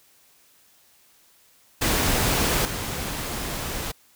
pink noise with level steps, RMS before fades -22 / -30 dBFS, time 1.81-3.92 s, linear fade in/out 10 ms, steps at 2.65 s, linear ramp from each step 2 ms, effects white hiss -58 dBFS RMS until 4.15 s

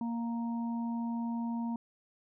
harmonic tone, 233.1 Hz, A#3, in tune, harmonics 1 / 3 / 4, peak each -32 / -49 / -43 dBFS, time 0.01-1.76 s, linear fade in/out 2 ms, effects none

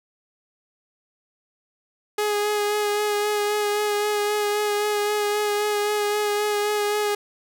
sawtooth tone with vibrato, 416.4 Hz, G#4, 5 cents sharp, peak -17 dBFS, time 2.18-7.15 s, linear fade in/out 5 ms, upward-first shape sine, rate 3.8 Hz, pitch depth 18 cents each way, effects none

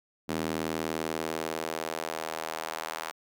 square tone with high-pass filter sweep, 40.11 Hz, E1, 47 cents flat, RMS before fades -34 dBFS, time 0.28-3.12 s, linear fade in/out 20 ms, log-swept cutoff 240 to 930 Hz, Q 1.2, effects none

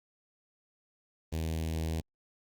sawtooth tone with notch filter, 80.4 Hz, E2, 43 cents flat, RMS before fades -33 dBFS, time 1.32-2.01 s, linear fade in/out 10 ms, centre 1300 Hz, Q 0.82, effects Opus 24 kbps

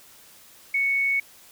sine tone, 2217 Hz, C#7, in tune, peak -20 dBFS, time 0.74-1.2 s, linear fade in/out 5 ms, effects white hiss -51 dBFS RMS until 1.51 s

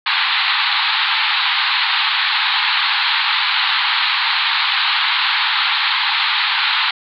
white band-pass noise, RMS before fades -17 dBFS, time 0.06-6.91 s, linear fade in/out 5 ms, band 810 to 4300 Hz, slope 96 dB/octave, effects none

